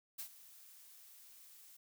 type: noise with ADSR envelope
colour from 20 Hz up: blue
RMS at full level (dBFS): -43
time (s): 0.18-1.77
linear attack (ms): 15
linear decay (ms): 87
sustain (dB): -16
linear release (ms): 7
effects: none